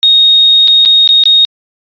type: tone with dropouts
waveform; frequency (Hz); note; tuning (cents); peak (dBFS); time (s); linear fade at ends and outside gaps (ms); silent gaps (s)
sine; 3729; A#7; 0; -3; 0.03-1.45; 0; 0.675-0.681 / 0.851-0.858 / 1.076-1.09 / 1.237-1.256
effects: resampled to 11025 Hz